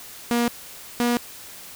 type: tone pair in turn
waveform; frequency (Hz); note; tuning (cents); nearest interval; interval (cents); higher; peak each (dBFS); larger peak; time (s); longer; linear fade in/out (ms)
sawtooth; 237.8 / 240.3; A#3 / B3; +35 / -47; unison; 18; second; -15; neither; 0.31-0.48 / 1-1.17; neither; 0
effects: white hiss -41 dBFS RMS until 1.75 s